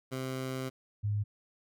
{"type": "tone pair in turn", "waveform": ["15% pulse", "sine"], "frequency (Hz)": [130.81, 103.82], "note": ["C3", "G#2"], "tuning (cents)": [0, 0], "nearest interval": "major third", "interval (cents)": 400, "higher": "first", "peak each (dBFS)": -28, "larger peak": "neither", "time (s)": [[0.11, 0.7], [1.03, 1.24]], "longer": "first", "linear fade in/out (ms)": 20, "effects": []}